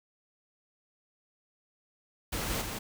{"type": "noise with echo", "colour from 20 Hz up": "pink", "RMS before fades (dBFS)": -34, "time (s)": [2.32, 2.62], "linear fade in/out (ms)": 10, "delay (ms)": 170, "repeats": 1, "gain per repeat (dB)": -3, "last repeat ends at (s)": 2.79, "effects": []}